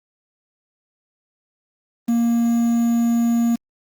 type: tone with quantisation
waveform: triangle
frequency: 233.9 Hz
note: A#3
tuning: 6 cents sharp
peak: -13 dBFS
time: 2.08-3.56 s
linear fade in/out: 10 ms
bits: 6
effects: Opus 32 kbps